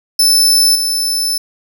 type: tone with level steps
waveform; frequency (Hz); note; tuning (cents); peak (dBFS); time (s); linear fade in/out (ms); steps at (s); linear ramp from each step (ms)
sawtooth; 5274; E8; 0; -5 / -11; 0.19-1.38; 5; 0.75; 5
effects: none